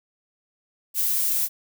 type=noise with high-pass filter sweep; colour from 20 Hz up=violet; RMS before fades=-23 dBFS; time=0.94-1.49 s; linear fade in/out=50 ms; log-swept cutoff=220 to 480 Hz; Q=6.6; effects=none